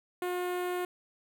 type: tone with notch filter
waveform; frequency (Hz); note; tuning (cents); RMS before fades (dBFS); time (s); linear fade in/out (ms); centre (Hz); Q
sawtooth; 358.7; F4; +46; -33; 0.22-0.85; 2; 5400; 0.64
effects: none